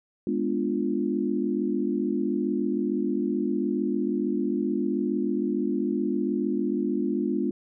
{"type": "chord", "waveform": "sine", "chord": "G# diminished seventh", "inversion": "none", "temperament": "equal", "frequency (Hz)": [207.7, 246.9, 293.7, 349.2], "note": ["G#3", "B3", "D4", "F4"], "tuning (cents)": [0, 0, 0, 0], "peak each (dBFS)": -29, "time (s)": [0.27, 7.51], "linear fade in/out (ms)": 2, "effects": []}